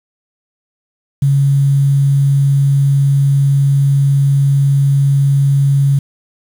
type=tone with quantisation; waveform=sine; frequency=139.1 Hz; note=C#3; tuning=6 cents sharp; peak=-8 dBFS; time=1.22-5.99 s; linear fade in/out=5 ms; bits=6; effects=none